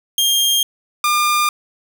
sawtooth tone pair in turn, 3213 / 1203.5 Hz, G7 / D6, +42 / +42 cents, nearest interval octave + perfect fourth, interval 1700 cents, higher first, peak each -10 dBFS, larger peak neither, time 0.18-0.63 / 1.04-1.49 s, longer neither, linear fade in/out 2 ms, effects none

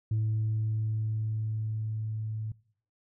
sine tone with level ramp, 109.2 Hz, A2, 13 cents flat, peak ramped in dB -23 to -31 dBFS, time 0.11-2.52 s, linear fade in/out 5 ms, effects noise-tail reverb RT60 0.6 s tail -23 dB re dry + tanh soft clip ceiling -23 dBFS

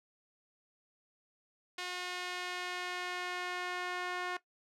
sawtooth tone with band-pass filter sweep, 360 Hz, F#4, 47 cents flat, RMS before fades -39 dBFS, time 1.78-4.37 s, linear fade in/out 5 ms, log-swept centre 3100 to 1600 Hz, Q 0.96, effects noise-tail reverb RT60 0.1 s tail -17 dB re dry

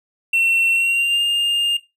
triangle tone with pitch glide, 2710 to 2814 Hz, E7 to F7, +47 to +12 cents, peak -13 dBFS, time 0.33-1.77 s, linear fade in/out 5 ms, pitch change +65 cents, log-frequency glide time 0.72-1.22 s, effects noise-tail reverb RT60 0.2 s tail -17 dB re dry

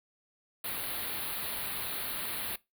white band-stop noise, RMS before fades -36 dBFS, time 0.64-2.56 s, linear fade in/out 5 ms, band 4500 to 9600 Hz, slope 96 dB/octave, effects noise-tail reverb RT60 0.2 s tail -20 dB re dry

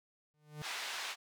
45% pulse tone with exponential growth, 150.2 Hz, D3, 39 cents sharp, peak -39 dBFS, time 0.34-0.62 s, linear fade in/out 0 ms, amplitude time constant 60 ms
white band-pass noise, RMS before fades -41 dBFS, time 0.61-1.16 s, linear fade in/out 50 ms, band 820 to 3800 Hz, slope 12 dB/octave
effects none

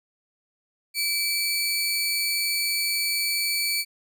sawtooth tone pair together, 2317 / 4448 Hz, D7 / C#8, -24 / +5 cents, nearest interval major seventh, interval 1129 cents, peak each -23 dBFS, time 0.94-3.85 s, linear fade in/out 50 ms, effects none

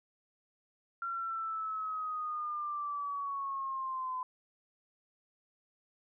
sine linear sweep, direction down, 1375 to 1013 Hz, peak -34 dBFS, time 1.02-4.23 s, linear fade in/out 2 ms, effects none

